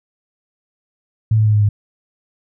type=tone with pitch steps; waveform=sine; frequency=110 / 108.3 / 106.62 / 104.97 / 103.35 Hz; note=A2 / A2 / G#2 / G#2 / G#2; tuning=0 / -27 / +46 / +19 / -8 cents; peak=-10 dBFS; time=1.31-1.69 s; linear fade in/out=5 ms; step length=76 ms; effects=none